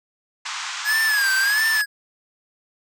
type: band-pass noise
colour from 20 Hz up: pink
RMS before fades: -30 dBFS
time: 0.45-1.82 s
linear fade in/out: 10 ms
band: 890 to 7600 Hz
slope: 48 dB/octave
type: tone with vibrato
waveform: square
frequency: 1661.2 Hz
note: G#6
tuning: in tune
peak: -18 dBFS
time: 0.84-1.86 s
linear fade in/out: 50 ms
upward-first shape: sine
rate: 1.5 Hz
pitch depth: 120 cents each way
effects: none